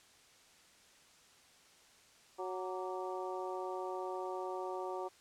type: harmonic tone with a mistuned harmonic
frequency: 185 Hz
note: F#3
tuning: in tune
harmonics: 2 / 3 / 4 / 5 / 6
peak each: -41 / -45 / -44 / -45 / -48 dBFS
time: 2.38-5.09 s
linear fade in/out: 20 ms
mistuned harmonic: 6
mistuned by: +80 cents
effects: white hiss -63 dBFS RMS until 5.2 s + low-pass 8000 Hz 12 dB/octave